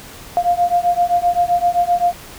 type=beating tone pair; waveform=sine; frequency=698.5 / 706.2 Hz; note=F5 / F5; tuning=0 / +19 cents; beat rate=7.7 Hz; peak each=-16 dBFS; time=0.37-2.13 s; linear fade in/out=0 ms; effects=pink hiss -37 dBFS RMS until 2.38 s